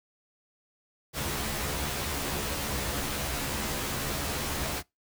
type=noise with comb filter; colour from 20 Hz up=pink; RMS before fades=-32 dBFS; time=1.13-4.83 s; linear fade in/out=50 ms; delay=14 ms; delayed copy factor=+1; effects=noise-tail reverb RT60 0.2 s tail -24 dB re dry